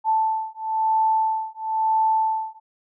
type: beating tone pair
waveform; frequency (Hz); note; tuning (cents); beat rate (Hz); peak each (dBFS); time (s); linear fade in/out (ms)
sine; 880 / 881; A5 / A5; 0 / +2; 1; -22; 0.04-2.6; 50
effects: none